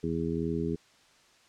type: harmonic tone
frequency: 82.41 Hz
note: E2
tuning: in tune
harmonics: 1 / 2 / 3 / 4 / 5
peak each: -39 / -33 / -34 / -35 / -34 dBFS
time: 0.03-0.76 s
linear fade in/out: 10 ms
effects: white hiss -61 dBFS RMS until 1.48 s + low-pass 6000 Hz 12 dB/octave